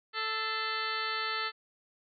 harmonic tone with a mistuned harmonic, 440 Hz, A4, in tune, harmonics 1 / 2 / 3 / 4 / 5 / 6 / 7 / 8 / 9 / 10, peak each -44 / -44 / -35 / -38 / -40 / -42 / -43 / -43 / -44 / -40 dBFS, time 0.13-1.52 s, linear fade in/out 50 ms, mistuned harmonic 5, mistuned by -110 cents, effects none

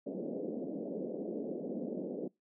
pink band-pass noise, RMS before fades -39 dBFS, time 0.06-2.28 s, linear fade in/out 10 ms, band 190 to 580 Hz, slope 48 dB/octave, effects noise-tail reverb RT60 0.2 s tail -24 dB re dry

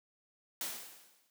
white noise with exponential decay, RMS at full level -36 dBFS, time 0.61-1.3 s, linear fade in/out 1 ms, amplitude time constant 150 ms, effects high-pass 200 Hz 12 dB/octave

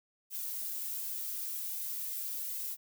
violet noise with flanger, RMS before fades -38 dBFS, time 0.3-2.77 s, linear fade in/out 50 ms, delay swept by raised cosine 1.9 to 2.55 ms, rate 1.3 Hz, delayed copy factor +0.55, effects none

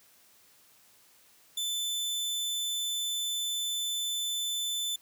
sawtooth tone, 3520 Hz, A7, in tune, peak -27 dBFS, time 1.57-4.96 s, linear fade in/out 5 ms, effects white hiss -61 dBFS RMS until 5.01 s + high-pass 60 Hz 12 dB/octave

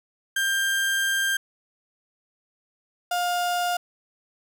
35% pulse tone pair in turn, 1589 / 707.8 Hz, G6 / F5, +23 / +23 cents, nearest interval octave + major second, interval 1400 cents, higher first, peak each -20 / -21 dBFS, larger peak first, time 0.36-1.37 / 3.11-3.77 s, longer first, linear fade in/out 5 ms, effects none

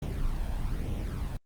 brown noise with flanger, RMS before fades -31 dBFS, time 0.02-1.37 s, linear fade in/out 5 ms, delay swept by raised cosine 0.31 to 1.23 ms, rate 1.1 Hz, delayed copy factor +0.5, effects Opus 48 kbps

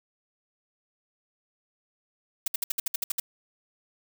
blue noise bursts, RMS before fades -27 dBFS, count 10, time 2.46-3.2 s, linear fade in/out 5 ms, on 20 ms, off 60 ms, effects none

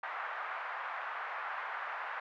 white band-pass noise, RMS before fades -40 dBFS, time 0.03-2.2 s, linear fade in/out 5 ms, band 740 to 1700 Hz, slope 24 dB/octave, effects none

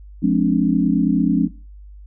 sine chord, D half-diminished seventh, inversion first, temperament just, 176.2 / 211.4 / 264.3 / 293.7 Hz, F3 / Ab3 / C4 / D4, +16 / +31 / +18 / 0 cents, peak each -19 dBFS, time 0.22-1.48 s, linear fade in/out 20 ms, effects noise-tail reverb RT60 0.3 s tail -18 dB re dry + added 50 Hz sine -37 dBFS peak until 2.06 s

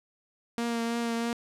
sawtooth tone with vibrato, 233.1 Hz, A#3, in tune, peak -24 dBFS, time 0.58-1.33 s, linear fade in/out 0 ms, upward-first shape triangle, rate 3.1 Hz, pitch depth 21 cents each way, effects low-pass 10000 Hz 12 dB/octave

